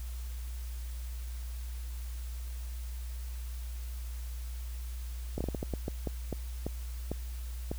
slowing click train, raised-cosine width 2 ms, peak -20 dBFS, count 13, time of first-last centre 5.38-7.715 s, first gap 26 ms, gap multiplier 1.33, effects added 60 Hz sine -36 dBFS peak until 7.78 s + white hiss -53 dBFS RMS until 7.78 s

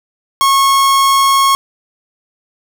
45% pulse tone, 1093 Hz, C#6, 25 cents flat, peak -8 dBFS, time 0.41-1.55 s, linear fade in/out 0 ms, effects none

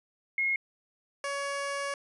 sine / 15% pulse tone pair in turn, 2157 / 561.5 Hz, C#7 / C#5, -48 / +22 cents, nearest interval octave + major seventh, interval 2330 cents, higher first, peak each -25 dBFS, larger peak neither, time 0.38-0.56 / 1.24-1.94 s, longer second, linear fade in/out 2 ms, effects resampled to 24000 Hz

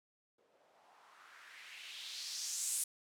violet noise with low-pass filter sweep, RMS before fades -45 dBFS, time 0.38-2.84 s, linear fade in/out 5 ms, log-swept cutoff 440 to 9500 Hz, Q 2.6, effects none

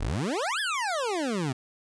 25% pulse exponential two-way sweep, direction up then down, 36.71 to 1769 to 123 Hz, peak -23 dBFS, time 0-1.53 s, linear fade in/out 10 ms, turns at 0.6 s, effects resampled to 22050 Hz

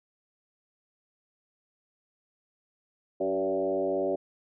sine tone with frequency modulation, 478 Hz, A#4, 43 cents sharp, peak -25 dBFS, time 3.2-4.16 s, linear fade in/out 10 ms, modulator 96.4 Hz, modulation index 1.9, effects none

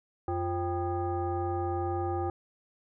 sine tone with frequency modulation, 349.2 Hz, F4, in tune, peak -28 dBFS, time 0.28-2.3 s, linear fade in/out 2 ms, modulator 439 Hz, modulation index 1.3, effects none

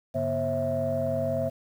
sine tone cluster, 98.8 / 141.8 / 241.2 / 536 / 658 Hz, G2 / C#3 / B3 / C5 / E5, +14 / +40 / -41 / +42 / -3 cents, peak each -34 / -34 / -33 / -30 / -27 dBFS, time 0.14-1.5 s, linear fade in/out 20 ms, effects tanh soft clip ceiling -17 dBFS + 9-bit

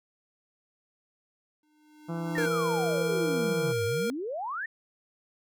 square tone with exponential growth, 303.2 Hz, D#4, 45 cents flat, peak -30 dBFS, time 1.63-2.46 s, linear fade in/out 2 ms, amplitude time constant 180 ms
harmonic tone, 167.5 Hz, E3, 28 cents sharp, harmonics 1 / 2 / 3 / 4 / 5 / 6 / 7 / 8 / 9, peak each -32 / -38 / -42 / -44 / -46 / -48 / -49 / -50 / -51 dBFS, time 2.08-3.73 s, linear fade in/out 20 ms
sine exponential two-way sweep, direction down then up, 1881 to 99.2 to 1881 Hz, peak -31 dBFS, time 2.35-4.66 s, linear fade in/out 5 ms, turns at 3.85 s
square tone, 469 Hz, A#4, 11 cents sharp, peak -28 dBFS, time 2.38-4.1 s, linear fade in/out 0 ms
effects none

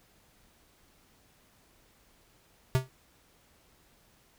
square tone with exponential decay, 130 Hz, C3, 11 cents flat, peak -19 dBFS, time 2.75-2.89 s, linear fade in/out 0 ms, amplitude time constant 29 ms, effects pink hiss -64 dBFS RMS until 4.38 s

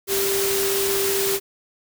sine tone in noise, 393.2 Hz, G4, 5 cents sharp, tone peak -22 dBFS, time 0.07-1.4 s, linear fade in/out 50 ms, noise white, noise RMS -24 dBFS, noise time 0.07-1.4 s, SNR -1 dB, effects none

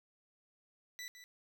20% pulse tone with echo, 1975.5 Hz, B6, in tune, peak -38 dBFS, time 0.99-1.08 s, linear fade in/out 0 ms, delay 160 ms, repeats 1, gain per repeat -10 dB, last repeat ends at 1.24 s, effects 12-bit

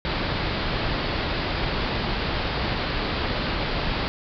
pink low-pass noise, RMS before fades -26 dBFS, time 0.05-4.08 s, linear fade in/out 0 ms, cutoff 4900 Hz, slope 96 dB/octave, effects none

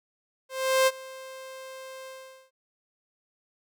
sawtooth tone with ADSR envelope, 525 Hz, C5, 6 cents sharp, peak -14 dBFS, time 0.49-2.51 s, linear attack 380 ms, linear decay 38 ms, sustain -22 dB, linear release 440 ms, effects none

